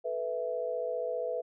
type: chord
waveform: sine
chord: A suspended second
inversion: none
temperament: just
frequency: 440 / 495 / 660 Hz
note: A4 / B4 / E5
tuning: 0 / +4 / +2 cents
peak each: -39 / -33 / -35 dBFS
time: 0.04-1.42 s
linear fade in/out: 20 ms
effects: none